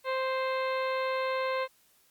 harmonic tone, 523.3 Hz, C5, in tune, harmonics 1 / 2 / 3 / 4 / 5 / 6 / 7 / 8, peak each -30 / -33 / -40 / -39 / -43 / -50 / -48 / -47 dBFS, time 0.04-1.68 s, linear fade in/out 50 ms, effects white hiss -65 dBFS RMS until 2.1 s + Opus 48 kbps

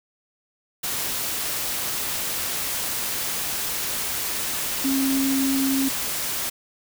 sine tone in noise, 269.7 Hz, C#4, 47 cents flat, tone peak -20 dBFS, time 4.84-5.89 s, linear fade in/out 10 ms, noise white, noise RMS -27 dBFS, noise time 0.83-6.5 s, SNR +4 dB, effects none

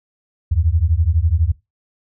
sine beating tone pair, 76.2 / 88.2 Hz, D#2 / F2, -36 / +18 cents, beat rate 12 Hz, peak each -16 / -16 dBFS, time 0.51-1.52 s, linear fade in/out 10 ms, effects noise-tail reverb RT60 0.2 s tail -19 dB re dry

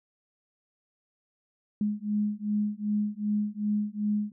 sine beating tone pair, 207.7 / 210.3 Hz, G#3 / G#3, 0 / +22 cents, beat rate 2.6 Hz, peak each -29 dBFS, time 1.81-4.32 s, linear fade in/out 2 ms, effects none

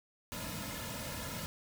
pink noise with comb filter, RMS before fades -41 dBFS, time 0.32-1.46 s, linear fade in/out 0 ms, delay 2.6 ms, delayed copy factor -1, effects none

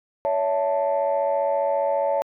sine chord, A major, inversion first, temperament equal with one note detuned, 564.4 / 659.3 / 880 Hz, C#5 / E5 / A5, +31 / 0 / 0 cents, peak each -21 / -25 / -25 dBFS, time 0.25-2.22 s, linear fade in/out 0 ms, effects tanh soft clip ceiling -13 dBFS

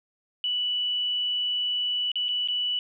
sine tone with dropouts, 2960 Hz, F#7, in tune, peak -24 dBFS, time 0.44-2.79 s, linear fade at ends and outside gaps 1 ms, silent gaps 2.117-2.156 / 2.284-2.289 / 2.475-2.485 s, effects none

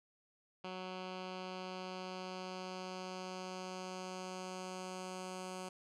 10% pulse tone with low-pass filter sweep, 185 Hz, F#3, in tune, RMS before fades -45 dBFS, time 0.64-5.69 s, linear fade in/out 5 ms, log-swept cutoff 3600 to 8400 Hz, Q 1.6, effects none

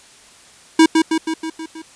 square tone with echo, 321.2 Hz, E4, 45 cents flat, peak -7 dBFS, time 0.79-0.86 s, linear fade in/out 5 ms, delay 160 ms, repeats 6, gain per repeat -4 dB, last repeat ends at 1.82 s, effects white hiss -46 dBFS RMS until 1.95 s + resampled to 22050 Hz

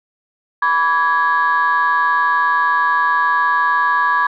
sine chord, G# diminished, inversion first, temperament equal with one note detuned, 987.8 / 1147.2 / 1661.2 Hz, B5 / D6 / G#6, 0 / -41 / 0 cents, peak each -16 dBFS, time 0.62-4.27 s, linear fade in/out 5 ms, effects tanh soft clip ceiling -6 dBFS

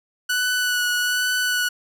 sawtooth tone with vibrato, 1480 Hz, F#6, in tune, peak -16 dBFS, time 0.29-1.69 s, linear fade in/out 10 ms, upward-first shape sine, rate 1.2 Hz, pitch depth 17 cents each way, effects none

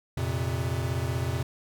square chord, F suspended fourth, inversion none, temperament equal with one note detuned, 87.31 / 116.54 / 132.64 Hz, F2 / Bb2 / C3, 0 / 0 / +24 cents, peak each -32 dBFS, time 0.17-1.43 s, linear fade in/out 5 ms, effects none

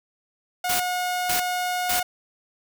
sawtooth tone, 723 Hz, F#5, 40 cents flat, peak -20 dBFS, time 0.64-2.03 s, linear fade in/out 5 ms
white noise bursts, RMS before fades -25 dBFS, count 3, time 0.69-2 s, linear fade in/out 5 ms, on 110 ms, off 490 ms
effects none

